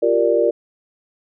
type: chord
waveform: sine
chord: G minor seventh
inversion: third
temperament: equal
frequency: 349.2 / 392 / 466.2 / 587.3 Hz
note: F4 / G4 / Bb4 / D5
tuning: 0 / 0 / 0 / 0 cents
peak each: -20 / -22 / -17 / -18 dBFS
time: 0.02-0.51 s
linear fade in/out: 10 ms
effects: none